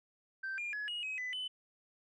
sine tone with pitch steps, 1559 / 2407 / 1692 / 2886 / 2541 / 2001 / 3018 Hz, G6 / D7 / G#6 / F#7 / D#7 / B6 / F#7, -10 / +42 / +32 / -44 / +36 / +22 / +34 cents, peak -35 dBFS, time 0.43-1.48 s, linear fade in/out 10 ms, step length 150 ms, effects tanh soft clip ceiling -34 dBFS

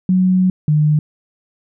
sine tone pair in turn, 185 / 151.22 Hz, F#3 / D#3, 0 / -49 cents, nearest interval minor third, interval 349 cents, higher first, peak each -10 dBFS, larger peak neither, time 0.09-0.5 / 0.68-0.99 s, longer first, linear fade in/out 2 ms, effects none

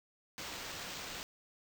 violet noise with sample-and-hold, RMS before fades -44 dBFS, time 0.38-1.23 s, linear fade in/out 0 ms, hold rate 11025 Hz, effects none

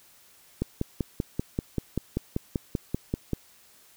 click train, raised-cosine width 3 ms, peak -13 dBFS, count 15, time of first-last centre 0.62-3.333 s, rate 5.16 Hz, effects white hiss -57 dBFS RMS until 3.96 s

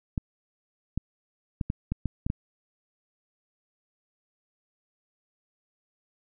clicks, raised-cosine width 5 ms, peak -15 dBFS, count 8, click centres 0.178 / 0.976 / 1.612 / 1.701 / 1.92 / 2.057 / 2.265 / 2.301 s, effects none

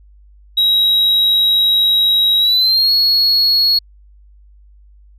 sine tone with pitch glide, 3838 to 4333 Hz, A#7 to C#8, +50 to -40 cents, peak -7 dBFS, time 0.57-3.79 s, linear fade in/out 10 ms, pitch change +210 cents, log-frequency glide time 2.39-2.91 s, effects tanh soft clip ceiling -9 dBFS + added 50 Hz sine -42 dBFS peak until 5.18 s

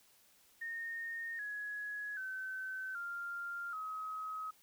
sine tone with pitch steps, 1840 / 1677.6 / 1529.5 / 1394.5 / 1271.4 Hz, A#6 / G#6 / G6 / F6 / D#6, -23 / +17 / -43 / -3 / +37 cents, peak -39 dBFS, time 0.61-4.51 s, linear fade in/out 10 ms, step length 780 ms, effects white hiss -67 dBFS RMS until 4.62 s

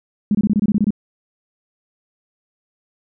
sine tone bursts, 207.7 Hz, G#3, in tune, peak -12 dBFS, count 10, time 0.31-0.906 s, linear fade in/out 2 ms, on 38 ms, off 24 ms, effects none

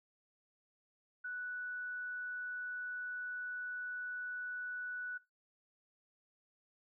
sine tone, 1480 Hz, F#6, in tune, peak -39 dBFS, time 1.24-5.18 s, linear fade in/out 10 ms, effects noise-tail reverb RT60 0.2 s tail -18 dB re dry

